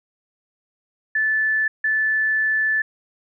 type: tone bursts at uneven times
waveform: sine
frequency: 1747 Hz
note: A6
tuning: 13 cents flat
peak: -17 dBFS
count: 2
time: 1.15-1.68 / 1.84-2.82 s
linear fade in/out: 5 ms
effects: none